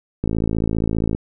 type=click train; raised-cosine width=3 ms; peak=-8 dBFS; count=51; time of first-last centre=0.24-1.149 s; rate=55 Hz; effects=none